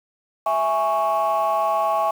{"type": "chord", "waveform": "sine", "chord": "C# minor", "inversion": "first", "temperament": "equal", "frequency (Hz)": [659.3, 830.6, 1108.7], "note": ["E5", "G#5", "C#6"], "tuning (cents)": [0, 0, 0], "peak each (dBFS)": -21, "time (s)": [0.46, 2.11], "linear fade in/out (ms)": 5, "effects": ["tanh soft clip ceiling -13 dBFS", "7-bit"]}